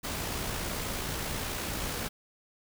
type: noise with amplitude modulation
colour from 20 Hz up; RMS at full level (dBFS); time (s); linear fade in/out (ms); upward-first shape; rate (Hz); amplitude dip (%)
pink; -33; 0.03-2.09; 20; sine; 58.7; 30
effects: none